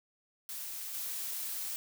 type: noise with level steps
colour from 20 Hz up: blue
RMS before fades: -41 / -38 dBFS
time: 0.49-1.76 s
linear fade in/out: 0 ms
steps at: 0.94 s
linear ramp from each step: 5 ms
effects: none